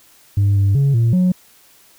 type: tone with pitch steps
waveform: sine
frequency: 100.3 / 98.9 / 139.2 / 115.7 / 182.4 Hz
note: G2 / G2 / C#3 / A#2 / F#3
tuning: +40 / +16 / +8 / -13 / -24 cents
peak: -9 dBFS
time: 0.37-1.32 s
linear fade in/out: 5 ms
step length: 190 ms
effects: tanh soft clip ceiling -10 dBFS + white hiss -50 dBFS RMS until 1.98 s